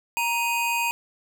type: tone pair together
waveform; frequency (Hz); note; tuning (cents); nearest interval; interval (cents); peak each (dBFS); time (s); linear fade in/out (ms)
square; 936.4 / 2500; A#5 / D#7; +8 / +8; octave + perfect fourth; 1700; -26; 0.17-0.91; 0
effects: none